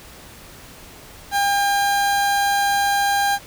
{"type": "tone", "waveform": "30% pulse", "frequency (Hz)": 803, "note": "G5", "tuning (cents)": 41, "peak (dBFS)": -14, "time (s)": [1.31, 3.39], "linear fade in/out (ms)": 50, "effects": ["pink hiss -42 dBFS RMS until 3.46 s"]}